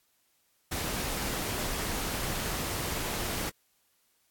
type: noise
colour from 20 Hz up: pink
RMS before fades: -33 dBFS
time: 0.71-3.5 s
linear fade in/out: 10 ms
effects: white hiss -71 dBFS RMS until 4.3 s + AAC 64 kbps